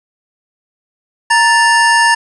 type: tone pair together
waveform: square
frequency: 932.3 / 1759.9 Hz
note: A#5 / A6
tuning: 0 / 0 cents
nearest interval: major seventh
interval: 1100 cents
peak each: -11 dBFS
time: 1.3-2.15 s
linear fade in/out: 10 ms
effects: resampled to 24000 Hz + 7-bit